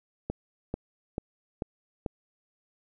click train, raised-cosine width 2 ms, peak -17 dBFS, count 5, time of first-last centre 0.3-2.062 s, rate 2.27 Hz, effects none

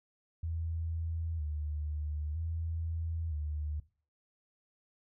sine tone with vibrato, 78.6 Hz, D#2, 18 cents sharp, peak -33 dBFS, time 0.43-3.8 s, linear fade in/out 5 ms, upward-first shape square, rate 0.52 Hz, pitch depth 76 cents each way, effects noise-tail reverb RT60 0.4 s tail -19 dB re dry

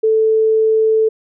sine tone, 440 Hz, A4, in tune, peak -10 dBFS, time 0.03-1.09 s, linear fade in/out 10 ms, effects none

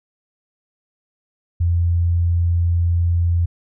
sine tone, 85.8 Hz, F2, 30 cents flat, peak -14 dBFS, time 1.6-3.46 s, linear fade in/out 10 ms, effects none

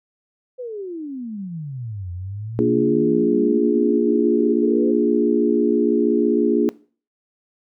sine exponential two-way sweep, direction down then up, 517 to 86.7 to 517 Hz, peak -27 dBFS, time 0.58-4.92 s, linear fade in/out 20 ms, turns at 2.11 s
sine chord, Bb dominant seventh, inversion none, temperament equal, 233.1 / 293.7 / 349.2 / 415.3 Hz, Bb3 / D4 / F4 / Ab4, 0 / 0 / 0 / 0 cents, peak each -20 dBFS, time 2.59-6.69 s, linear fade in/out 0 ms
effects noise-tail reverb RT60 0.4 s tail -20 dB re dry

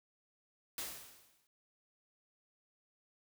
white noise with exponential decay, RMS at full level -39 dBFS, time 0.78-1.47 s, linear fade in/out 1 ms, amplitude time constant 150 ms, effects none

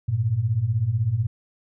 sine beating tone pair, 100.6 / 116.6 Hz, G2 / A#2, +45 / +1 cents, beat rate 16 Hz, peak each -25 / -21 dBFS, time 0.08-1.27 s, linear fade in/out 10 ms, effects none

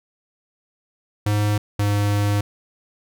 square tone pair in turn, 104.3 / 102.51 Hz, G#2 / G#2, +8 / -22 cents, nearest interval unison, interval 30 cents, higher first, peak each -18 dBFS, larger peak neither, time 1.26-1.58 / 1.79-2.41 s, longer second, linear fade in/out 5 ms, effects none

